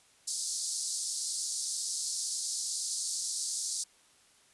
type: band-pass noise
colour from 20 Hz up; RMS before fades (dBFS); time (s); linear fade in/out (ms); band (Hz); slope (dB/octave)
white; -35; 0.27-3.84; 10; 4300 to 9900; 48
effects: white hiss -63 dBFS RMS until 4.53 s + resampled to 24000 Hz